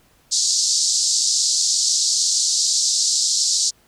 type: band-pass noise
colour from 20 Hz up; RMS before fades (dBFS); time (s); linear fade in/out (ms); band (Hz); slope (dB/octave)
pink; -19; 0.31-3.71; 20; 4300 to 7900; 48
effects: pink hiss -57 dBFS RMS until 3.87 s